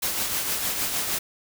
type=noise with tremolo; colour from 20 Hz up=white; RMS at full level=-25 dBFS; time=0.02-1.19 s; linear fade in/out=10 ms; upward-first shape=triangle; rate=6.5 Hz; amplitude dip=45%; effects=none